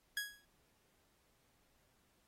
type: tone with exponential decay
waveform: sawtooth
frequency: 1661.2 Hz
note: G#6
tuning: in tune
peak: -30 dBFS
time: 0.17-0.45 s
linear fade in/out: 2 ms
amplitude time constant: 60 ms
effects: pink hiss -75 dBFS RMS until 2.27 s + AAC 48 kbps